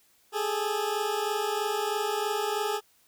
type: tone pair together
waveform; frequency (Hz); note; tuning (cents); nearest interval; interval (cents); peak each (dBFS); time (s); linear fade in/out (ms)
20% pulse; 408.8 / 431.9; G#4 / A4; -27 / -32; minor second; 95; -25 / -25; 0.32-2.81; 50
effects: white hiss -64 dBFS RMS until 3.07 s